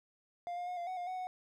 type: tone with pitch steps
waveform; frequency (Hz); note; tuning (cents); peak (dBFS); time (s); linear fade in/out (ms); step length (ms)
triangle; 700 / 709 / 721 / 694 / 743 / 709 / 742 / 737; F5 / F5 / F#5 / F5 / F#5 / F5 / F#5 / F#5; +4 / +26 / -45 / -11 / +7 / +26 / +5 / -7; -35; 0.47-1.27; 0; 100
effects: none